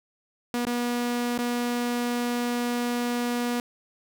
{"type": "tone with dropouts", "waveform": "sawtooth", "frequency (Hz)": 241.5, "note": "B3", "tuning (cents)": -39, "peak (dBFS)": -21, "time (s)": [0.54, 3.6], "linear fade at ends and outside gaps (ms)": 0, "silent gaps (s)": [[0.652, 0.668], [1.378, 1.388]], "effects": []}